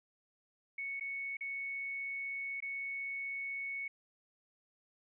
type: tone with dropouts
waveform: sine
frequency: 2216 Hz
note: C#7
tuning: 1 cent flat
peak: -37 dBFS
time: 0.78-3.88 s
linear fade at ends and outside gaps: 5 ms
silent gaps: 0.998-1.008 / 1.37-1.408 / 2.604-2.623 s
effects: none